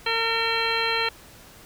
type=harmonic tone with a mistuned harmonic; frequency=455.7 Hz; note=A#4; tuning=39 cents flat; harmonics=1 / 2 / 3 / 4 / 5 / 6 / 7 / 9; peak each=-30 / -30 / -30 / -30 / -30 / -30 / -30 / -30 dBFS; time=0.06-1.09 s; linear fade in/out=5 ms; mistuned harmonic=6; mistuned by=-25 cents; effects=pink hiss -48 dBFS RMS until 1.65 s